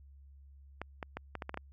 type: clicks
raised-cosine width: 0.5 ms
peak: -23 dBFS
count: 8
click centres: 0.816 / 1.028 / 1.17 / 1.353 / 1.422 / 1.494 / 1.543 / 1.574 s
effects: added 69 Hz sine -53 dBFS peak until 1.72 s